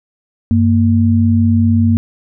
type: tone pair together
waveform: sine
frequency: 95.7 / 231.3 Hz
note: G2 / A#3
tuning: -41 / -13 cents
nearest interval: octave + minor third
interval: 1528 cents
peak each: -11 dBFS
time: 0.51-1.97 s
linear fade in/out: 0 ms
effects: none